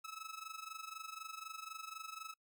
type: tone with amplitude modulation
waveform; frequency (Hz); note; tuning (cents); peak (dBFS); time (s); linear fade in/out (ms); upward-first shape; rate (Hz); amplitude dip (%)
sawtooth; 1298; E6; -27; -39; 0.04-2.34; 10; sine; 24; 80
effects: noise-tail reverb RT60 0.1 s tail -25 dB re dry